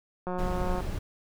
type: click train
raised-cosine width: 1 ms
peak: -20 dBFS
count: 98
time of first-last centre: 0.27-0.806 s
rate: 181 Hz
type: noise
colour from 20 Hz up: brown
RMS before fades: -31 dBFS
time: 0.38-0.99 s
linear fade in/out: 10 ms
effects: none